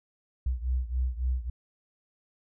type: beating tone pair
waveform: sine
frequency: 61.74 / 65.34 Hz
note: B1 / C2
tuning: 0 / -2 cents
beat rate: 3.6 Hz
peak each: -28 / -31 dBFS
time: 0.46-1.5 s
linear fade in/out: 5 ms
effects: none